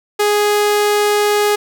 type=tone; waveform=sawtooth; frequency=415.3 Hz; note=G#4; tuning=in tune; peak=-8 dBFS; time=0.19-1.56 s; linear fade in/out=10 ms; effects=none